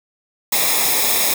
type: noise with comb filter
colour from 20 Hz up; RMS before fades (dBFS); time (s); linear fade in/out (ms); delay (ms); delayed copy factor
white; -17; 0.52-1.34; 5; 0.67; -0.7
effects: none